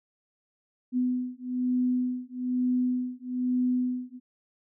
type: beating tone pair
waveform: sine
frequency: 250 / 251.1 Hz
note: B3 / B3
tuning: +21 / +29 cents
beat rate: 1.1 Hz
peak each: -28 dBFS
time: 0.92-4.2 s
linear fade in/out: 50 ms
effects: none